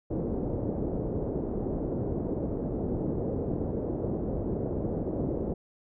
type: low-pass noise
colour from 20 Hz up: white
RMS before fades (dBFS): -31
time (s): 0.1-5.54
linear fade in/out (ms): 10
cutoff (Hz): 480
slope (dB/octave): 24
effects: none